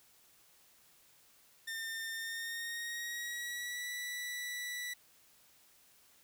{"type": "tone with pitch glide", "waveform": "sawtooth", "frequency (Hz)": [1808, 1960.3], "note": ["A6", "B6"], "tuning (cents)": [47, -13], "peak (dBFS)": -35, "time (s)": [1.67, 4.94], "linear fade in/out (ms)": 10, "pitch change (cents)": 140, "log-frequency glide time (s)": [2.12, 3.9], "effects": ["white hiss -65 dBFS RMS until 6.23 s"]}